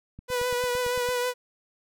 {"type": "click train", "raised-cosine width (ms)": 5, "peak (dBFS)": -29, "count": 9, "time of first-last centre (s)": [0.19, 1.089], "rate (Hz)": 8.9}
{"type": "tone with vibrato", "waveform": "sawtooth", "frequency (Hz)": 493.9, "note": "B4", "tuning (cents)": 0, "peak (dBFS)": -21, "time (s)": [0.28, 1.34], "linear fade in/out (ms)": 50, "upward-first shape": "triangle", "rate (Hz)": 6.3, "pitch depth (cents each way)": 30}
{"effects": []}